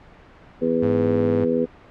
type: harmonic tone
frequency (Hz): 82.41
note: E2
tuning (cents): 0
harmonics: 2 / 3 / 4 / 5 / 6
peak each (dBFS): -32 / -22 / -30 / -24 / -22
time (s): 0.61-1.66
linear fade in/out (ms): 20
type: tone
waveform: sawtooth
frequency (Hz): 103.1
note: G#2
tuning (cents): -12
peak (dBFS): -21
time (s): 0.82-1.45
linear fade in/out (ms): 10
effects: pink hiss -47 dBFS RMS until 1.9 s + low-pass 2000 Hz 12 dB/octave